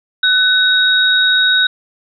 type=tone pair together; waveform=sine; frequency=1501 / 3782 Hz; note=F#6 / A#7; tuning=+24 / +24 cents; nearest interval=octave + major third; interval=1600 cents; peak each=-12 dBFS; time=0.23-1.67 s; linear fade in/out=5 ms; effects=none